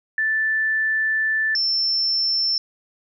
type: tone pair in turn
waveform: sine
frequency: 1760 / 5360 Hz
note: A6 / E8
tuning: 0 / +28 cents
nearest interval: octave + perfect fifth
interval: 1928 cents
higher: second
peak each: -18 dBFS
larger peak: neither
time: 0.18-1.55 / 1.55-2.58 s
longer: first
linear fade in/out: 2 ms
effects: none